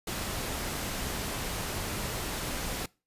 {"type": "noise with amplitude modulation", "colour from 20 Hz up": "pink", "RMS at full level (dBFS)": -33, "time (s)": [0.07, 2.86], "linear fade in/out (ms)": 5, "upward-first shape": "sine", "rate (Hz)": 247, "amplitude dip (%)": 25, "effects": ["noise-tail reverb RT60 0.3 s tail -23 dB re dry", "resampled to 32000 Hz"]}